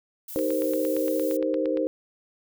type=noise; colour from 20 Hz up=violet; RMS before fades=-38 dBFS; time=0.28-1.37 s; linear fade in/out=5 ms
type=chord; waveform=sine; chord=C minor seventh; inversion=first; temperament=equal; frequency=311.1 / 392 / 466.2 / 523.3 Hz; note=Eb4 / G4 / Bb4 / C5; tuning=0 / 0 / 0 / 0 cents; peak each=-27 / -32 / -30 / -26 dBFS; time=0.36-1.87 s; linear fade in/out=0 ms
type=click train; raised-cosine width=0.3 ms; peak=-24 dBFS; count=13; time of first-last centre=0.39-1.772 s; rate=8.68 Hz
effects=none